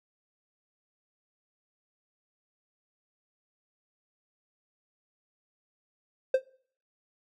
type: tone with exponential decay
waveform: triangle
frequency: 523.3 Hz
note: C5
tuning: in tune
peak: -14 dBFS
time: 6.34-6.42 s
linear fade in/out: 5 ms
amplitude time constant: 17 ms
effects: noise-tail reverb RT60 0.5 s tail -22 dB re dry